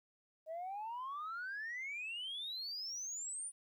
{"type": "exponential sweep", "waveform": "sine", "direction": "up", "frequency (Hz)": [622.3, 9530], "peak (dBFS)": -39, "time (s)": [0.46, 3.52], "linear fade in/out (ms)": 50, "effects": ["tanh soft clip ceiling -38 dBFS", "13-bit"]}